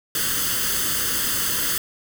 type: noise with comb filter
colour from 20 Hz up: white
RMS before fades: -23 dBFS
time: 0.15-1.78 s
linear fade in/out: 2 ms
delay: 0.63 ms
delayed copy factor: +0.75
effects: none